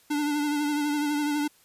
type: tone with vibrato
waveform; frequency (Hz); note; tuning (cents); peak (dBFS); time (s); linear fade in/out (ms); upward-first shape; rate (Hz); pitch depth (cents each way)
square; 294.4; D4; +4; -25; 0.1-1.48; 10; triangle; 12; 42
effects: white hiss -60 dBFS RMS until 1.64 s + resampled to 32000 Hz